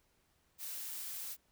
blue noise, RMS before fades -43 dBFS, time 0.58-1.37 s, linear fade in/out 50 ms, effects pink hiss -74 dBFS RMS until 1.51 s

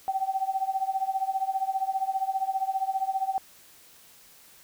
sine tone with tremolo, 770 Hz, G5, 31 cents flat, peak -21 dBFS, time 0.08-3.38 s, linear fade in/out 0 ms, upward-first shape triangle, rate 15 Hz, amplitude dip 95%, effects white hiss -54 dBFS RMS until 4.63 s

